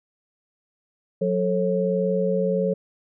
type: tone cluster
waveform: sine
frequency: 182.3 / 441.6 / 543 Hz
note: F#3 / A4 / C#5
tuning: -25 / +6 / -36 cents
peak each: -24 dBFS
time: 1.21-2.74 s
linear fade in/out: 10 ms
effects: none